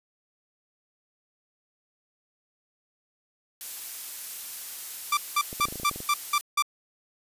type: noise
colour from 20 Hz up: blue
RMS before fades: -36 dBFS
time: 3.61-6.41 s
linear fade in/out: 0 ms
type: tone bursts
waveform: sawtooth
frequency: 1176 Hz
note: D6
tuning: 2 cents sharp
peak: -17 dBFS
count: 7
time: 5.12-6.624 s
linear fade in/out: 5 ms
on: 52 ms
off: 190 ms
type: clicks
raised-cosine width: 2 ms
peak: -25 dBFS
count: 11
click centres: 5.529 / 5.6 / 5.654 / 5.685 / 5.725 / 5.757 / 5.799 / 5.833 / 5.913 / 5.96 / 6.004 s
effects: resampled to 32000 Hz